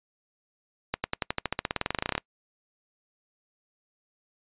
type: accelerating click train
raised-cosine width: 0.3 ms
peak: -10 dBFS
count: 23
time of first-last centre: 0.94-2.179 s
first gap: 100 ms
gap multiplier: 0.94
effects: noise-tail reverb RT60 0.1 s tail -26 dB re dry + resampled to 8000 Hz